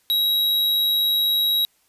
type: tone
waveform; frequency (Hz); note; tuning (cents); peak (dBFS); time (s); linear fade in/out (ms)
square; 3848; B7; -46; -18; 0.1-1.65; 0
effects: white hiss -63 dBFS RMS until 1.88 s + resampled to 32000 Hz